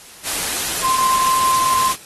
sine tone in noise, 1044 Hz, C6, 4 cents flat, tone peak -15 dBFS, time 0.81-1.94 s, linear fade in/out 50 ms, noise white, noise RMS -22 dBFS, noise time 0.23-1.97 s, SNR +4 dB, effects white hiss -41 dBFS RMS until 2.05 s + AAC 32 kbps

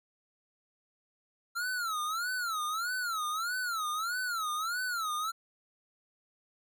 square tone with vibrato, 1354 Hz, E6, 46 cents sharp, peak -32 dBFS, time 1.55-5.32 s, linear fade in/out 20 ms, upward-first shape sine, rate 1.6 Hz, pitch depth 190 cents each way, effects none

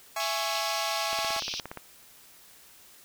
sawtooth chord, C# minor, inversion first, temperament just, 665.2 / 831.5 / 1108.7 Hz, E5 / G#5 / C#6, +16 / +2 / 0 cents, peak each -30 dBFS, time 0.16-1.4 s, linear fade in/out 5 ms
white band-pass noise, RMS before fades -35 dBFS, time 0.2-1.6 s, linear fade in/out 0 ms, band 2400 to 5900 Hz, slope 96 dB/octave
click train, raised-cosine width 0.5 ms, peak -22 dBFS, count 12, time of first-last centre 1.13-1.773 s, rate 17.1 Hz
effects white hiss -54 dBFS RMS until 3.04 s

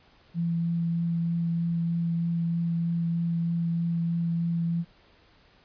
sine tone with vibrato, 168.5 Hz, E3, 38 cents sharp, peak -24 dBFS, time 0.34-4.85 s, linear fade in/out 50 ms, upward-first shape triangle, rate 3.2 Hz, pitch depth 10 cents each way, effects pink hiss -59 dBFS RMS until 5.64 s + resampled to 11025 Hz

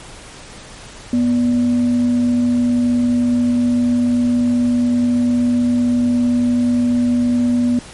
sine tone with frequency modulation, 243.2 Hz, B3, 26 cents flat, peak -12 dBFS, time 1.13-7.79 s, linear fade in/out 2 ms, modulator 341 Hz, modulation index 0.21, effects pink hiss -37 dBFS RMS until 7.93 s + MP3 48 kbps

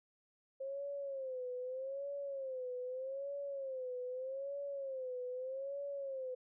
sine tone with vibrato, 531 Hz, C5, 25 cents sharp, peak -39 dBFS, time 0.6-6.35 s, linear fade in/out 10 ms, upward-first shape sine, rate 0.81 Hz, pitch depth 110 cents each way, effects none

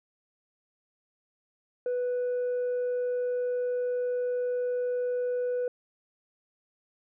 sine tone with tanh clipping, 493.9 Hz, B4, in tune, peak -27 dBFS, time 1.86-5.68 s, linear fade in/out 2 ms, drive 1 dB, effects none

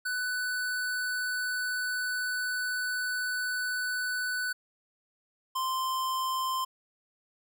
square tone pair in turn, 1494 / 1042.1 Hz, F#6 / C6, +16 / -7 cents, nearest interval tritone, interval 623 cents, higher first, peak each -30 / -29 dBFS, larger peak second, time 0.05-4.53 / 5.55-6.65 s, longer first, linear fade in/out 10 ms, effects none

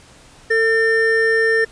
triangle tone pair together, 450 / 1800 Hz, A4 / A6, +39 / +39 cents, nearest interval 2 octaves, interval 2400 cents, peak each -14 dBFS, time 0.5-1.65 s, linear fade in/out 10 ms, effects pink hiss -46 dBFS RMS until 1.71 s + resampled to 22050 Hz

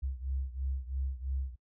sine beating tone pair, 65.5 / 68.5 Hz, C2 / C#2, +2 / -20 cents, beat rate 3 Hz, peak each -34 / -37 dBFS, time 0.02-1.56 s, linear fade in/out 20 ms, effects noise-tail reverb RT60 0.1 s tail -26 dB re dry

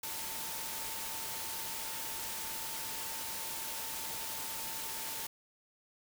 sine tone in noise, 896 Hz, A5, 31 cents sharp, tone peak -49 dBFS, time 0.03-5.27 s, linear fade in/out 5 ms, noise white, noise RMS -40 dBFS, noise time 0.03-5.27 s, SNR -12 dB, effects none

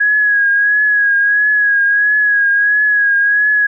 sine tone with vibrato, 1661.2 Hz, G#6, in tune, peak -9 dBFS, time 0-3.67 s, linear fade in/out 10 ms, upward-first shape triangle, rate 1.5 Hz, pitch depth 46 cents each way, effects none

